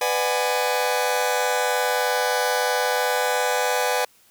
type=chord; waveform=sawtooth; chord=G# half-diminished seventh; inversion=first; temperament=just; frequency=498.4 / 598 / 747.5 / 830.6 Hz; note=B4 / D5 / F#5 / G#5; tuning=+16 / +31 / +17 / 0 cents; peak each=-20 / -24 / -23 / -22 dBFS; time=0.01-4.05 s; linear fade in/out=5 ms; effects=white hiss -57 dBFS RMS until 4.3 s